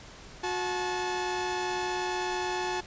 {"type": "tone pair together", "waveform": "sawtooth", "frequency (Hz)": [363.7, 865], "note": ["F#4", "A5"], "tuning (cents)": [-30, -30], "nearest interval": "octave + minor third", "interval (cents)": 1500, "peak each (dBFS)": -28, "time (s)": [0.43, 2.81], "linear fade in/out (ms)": 10, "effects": ["pink hiss -48 dBFS RMS until 2.86 s", "resampled to 16000 Hz"]}